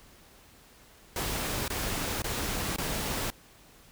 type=noise bursts; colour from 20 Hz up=pink; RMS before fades=-32 dBFS; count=4; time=1.16-3.303 s; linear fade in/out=2 ms; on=520 ms; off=21 ms; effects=pink hiss -56 dBFS RMS until 3.91 s